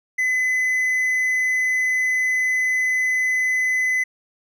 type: tone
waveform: triangle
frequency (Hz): 2019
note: B6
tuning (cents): +38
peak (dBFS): -16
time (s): 0.18-4.04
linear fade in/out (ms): 10
effects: none